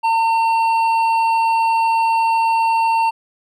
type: tone with hard clipping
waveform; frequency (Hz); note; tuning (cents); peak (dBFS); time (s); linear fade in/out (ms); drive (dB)
sine; 907; A#5; -48; -15; 0.03-3.11; 20; 7
effects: none